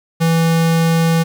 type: tone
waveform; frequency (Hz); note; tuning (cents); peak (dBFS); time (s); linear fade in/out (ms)
square; 164.81; E3; 0; -12; 0.2-1.24; 20
effects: 8-bit